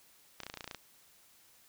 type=clicks; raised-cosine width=0.2 ms; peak=-24 dBFS; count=11; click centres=0.403 / 0.434 / 0.466 / 0.499 / 0.54 / 0.573 / 0.608 / 0.643 / 0.677 / 0.712 / 0.747 s; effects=white hiss -63 dBFS RMS until 1.68 s